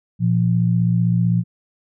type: tone pair together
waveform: sine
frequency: 117.7 / 173.37 Hz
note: A#2 / F3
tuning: +17 / -12 cents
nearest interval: perfect fifth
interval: 671 cents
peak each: -17 dBFS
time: 0.19-1.44 s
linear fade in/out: 50 ms
effects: none